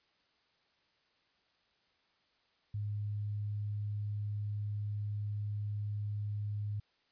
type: tone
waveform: sine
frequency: 103.83 Hz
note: G#2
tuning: in tune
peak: -34 dBFS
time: 2.74-6.8 s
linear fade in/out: 5 ms
effects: white hiss -73 dBFS RMS until 7.11 s + resampled to 11025 Hz